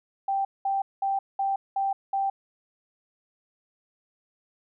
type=tone bursts; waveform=sine; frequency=784 Hz; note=G5; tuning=in tune; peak=-23 dBFS; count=6; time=0.28-2.3 s; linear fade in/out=5 ms; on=170 ms; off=200 ms; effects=none